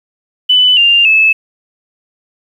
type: tone with pitch steps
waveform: sine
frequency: 2996 / 2795 / 2608 Hz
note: F#7 / F7 / E7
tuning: +21 / +1 / -19 cents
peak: -5 dBFS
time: 0.49-1.33 s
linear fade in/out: 10 ms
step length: 280 ms
effects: 7-bit